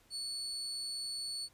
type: tone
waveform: 35% pulse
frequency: 4435 Hz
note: C#8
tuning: in tune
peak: -36 dBFS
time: 0.1-1.49 s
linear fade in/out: 50 ms
effects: pink hiss -67 dBFS RMS until 1.53 s + resampled to 32000 Hz